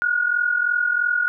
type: tone pair together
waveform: sine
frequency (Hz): 1437 / 1480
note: F6 / F#6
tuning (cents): +49 / 0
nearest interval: minor second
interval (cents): 51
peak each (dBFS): -19 / -23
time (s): 0.02-1.28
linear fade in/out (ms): 0
effects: none